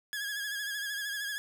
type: tone with vibrato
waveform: sawtooth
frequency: 1661.2 Hz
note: G#6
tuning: in tune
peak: -30 dBFS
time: 0.13-1.38 s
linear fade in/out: 0 ms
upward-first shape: sine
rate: 13 Hz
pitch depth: 52 cents each way
effects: none